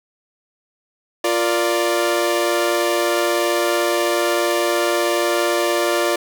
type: chord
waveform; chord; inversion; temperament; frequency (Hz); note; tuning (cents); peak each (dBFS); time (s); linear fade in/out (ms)
sawtooth; Bb major; second; equal; 349.2 / 466.2 / 587.3; F4 / Bb4 / D5; 0 / 0 / 0; -16 / -21 / -16; 1.24-6.16; 5
effects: none